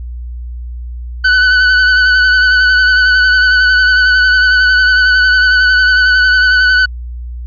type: tone with vibrato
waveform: 45% pulse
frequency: 1500 Hz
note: F#6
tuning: 23 cents sharp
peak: -6 dBFS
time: 1.24-6.86 s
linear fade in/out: 10 ms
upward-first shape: sine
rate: 11 Hz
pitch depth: 26 cents each way
effects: added 60 Hz sine -21 dBFS peak until 7.46 s + resampled to 11025 Hz